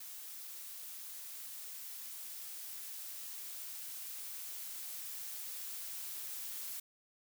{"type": "noise with level ramp", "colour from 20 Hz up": "blue", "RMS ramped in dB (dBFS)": [-48, -43], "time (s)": [0, 6.8], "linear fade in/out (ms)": 5, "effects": []}